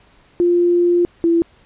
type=tone pair in turn; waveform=sine; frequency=349.2 / 336.1 Hz; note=F4 / E4; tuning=0 / +34 cents; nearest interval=minor second; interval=66 cents; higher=first; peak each=-11 dBFS; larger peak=neither; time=0.4-1.05 / 1.24-1.42 s; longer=first; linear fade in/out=0 ms; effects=pink hiss -52 dBFS RMS until 1.65 s + resampled to 8000 Hz